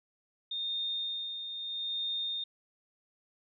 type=tone with tremolo; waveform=sine; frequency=3655 Hz; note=A#7; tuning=35 cents flat; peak=-31 dBFS; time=0.51-2.44 s; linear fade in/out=5 ms; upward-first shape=sine; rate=0.78 Hz; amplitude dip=50%; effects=none